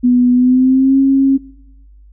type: tone with pitch glide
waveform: sine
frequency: 246.9 to 270.8 Hz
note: B3 to C#4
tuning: 0 to -40 cents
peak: -7 dBFS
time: 0.03-1.38 s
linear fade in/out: 20 ms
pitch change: +160 cents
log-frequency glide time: 0.32-0.97 s
effects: noise-tail reverb RT60 0.9 s tail -22 dB re dry + added 50 Hz sine -39 dBFS peak until 2.12 s